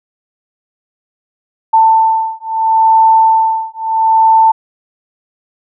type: beating tone pair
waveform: sine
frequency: 890 / 890.75 Hz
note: A5 / A5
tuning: +20 / +21 cents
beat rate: 0.75 Hz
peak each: -10 dBFS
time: 1.73-4.52 s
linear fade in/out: 10 ms
effects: none